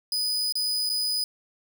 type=tone with dropouts; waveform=40% pulse; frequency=4978 Hz; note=D#8; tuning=in tune; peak=-23 dBFS; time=0.12-1.24 s; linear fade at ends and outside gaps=2 ms; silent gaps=0.524-0.554 / 0.893-0.898 s; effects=none